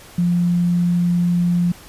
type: tone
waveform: sine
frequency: 174.61 Hz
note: F3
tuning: in tune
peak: -14 dBFS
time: 0.18-1.72 s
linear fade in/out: 5 ms
effects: pink hiss -42 dBFS RMS until 1.88 s + resampled to 32000 Hz